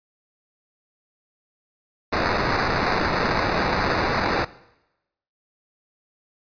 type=noise with sample-and-hold; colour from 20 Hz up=blue; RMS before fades=-22 dBFS; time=2.12-4.45 s; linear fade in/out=10 ms; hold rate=3150 Hz; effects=noise-tail reverb RT60 0.9 s tail -19 dB re dry + resampled to 11025 Hz